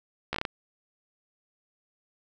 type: slowing click train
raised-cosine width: 0.3 ms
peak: -13 dBFS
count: 6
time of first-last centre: 0.33-0.452 s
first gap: 14 ms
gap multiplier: 1.28
effects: none